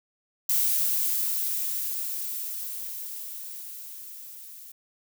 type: noise with level ramp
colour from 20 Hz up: violet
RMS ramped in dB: -23 to -45 dBFS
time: 0.49-4.72 s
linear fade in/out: 5 ms
effects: none